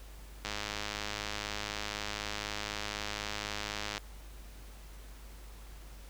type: click train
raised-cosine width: 0.2 ms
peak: -18 dBFS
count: 368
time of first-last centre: 0.45-3.979 s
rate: 104 Hz
effects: added 50 Hz sine -47 dBFS peak until 6.09 s + pink hiss -56 dBFS RMS until 6.09 s